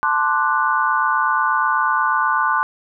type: chord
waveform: sine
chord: D dominant seventh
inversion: second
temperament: equal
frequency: 880 / 1046.5 / 1174.7 / 1480 Hz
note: A5 / C6 / D6 / F#6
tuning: 0 / 0 / 0 / 0 cents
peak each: -22 / -20 / -21 / -20 dBFS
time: 0.03-2.63 s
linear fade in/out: 0 ms
effects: none